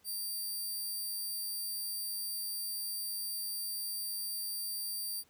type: tone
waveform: 5% pulse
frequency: 4699 Hz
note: D8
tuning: in tune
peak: -29 dBFS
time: 0.04-5.24 s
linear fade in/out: 50 ms
effects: pink hiss -68 dBFS RMS until 5.29 s + high-pass 80 Hz 12 dB/octave